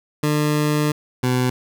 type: tone pair in turn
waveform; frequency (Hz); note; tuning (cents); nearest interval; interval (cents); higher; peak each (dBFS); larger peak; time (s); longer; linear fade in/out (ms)
20% pulse; 150 / 126.13; D3 / B2; +37 / +37; minor third; 300; first; -12; neither; 0.23-0.92 / 1.23-1.5; first; 5
effects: none